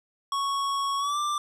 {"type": "tone with pitch glide", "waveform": "square", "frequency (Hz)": [1108.7, 1181.4], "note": ["C#6", "D6"], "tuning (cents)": [0, 10], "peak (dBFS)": -26, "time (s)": [0.32, 1.38], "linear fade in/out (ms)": 2, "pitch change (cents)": 110, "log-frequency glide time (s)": [0.98, 1.18], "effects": ["low-pass 9000 Hz 12 dB/octave", "10-bit"]}